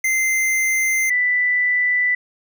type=tone pair in turn; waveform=square / sine; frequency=2079 / 1982.9 Hz; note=C7 / B6; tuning=-12 / +6 cents; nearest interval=minor second; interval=82 cents; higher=first; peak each=-17 / -15 dBFS; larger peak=second; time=0.04-1.1 / 1.1-2.15 s; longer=first; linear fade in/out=5 ms; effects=none